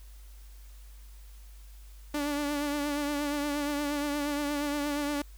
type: tone with vibrato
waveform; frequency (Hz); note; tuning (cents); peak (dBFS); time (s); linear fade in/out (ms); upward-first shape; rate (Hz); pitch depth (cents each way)
sawtooth; 290.6; D4; -18; -25; 2.14-5.22; 5; triangle; 8.5; 46
effects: added 50 Hz sine -46 dBFS peak until 5.37 s + white hiss -60 dBFS RMS until 5.37 s